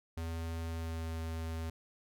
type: tone with pitch glide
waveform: square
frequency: 82.41 to 81.42 Hz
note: E2 to E2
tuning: 0 to -21 cents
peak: -37 dBFS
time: 0.17-1.7 s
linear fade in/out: 5 ms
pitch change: -21 cents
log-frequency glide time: 0.64-1.19 s
effects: none